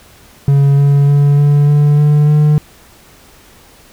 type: tone with pitch steps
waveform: triangle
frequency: 140 / 141.63 / 143.27 / 144.94 / 146.62 / 148.32 / 150.05 Hz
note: C#3 / C#3 / D3 / D3 / D3 / D3 / D3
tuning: +18 / +38 / -43 / -22 / -3 / +17 / +38 cents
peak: -4 dBFS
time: 0.48-2.58 s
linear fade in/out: 0 ms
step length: 300 ms
effects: pink hiss -43 dBFS RMS until 3.92 s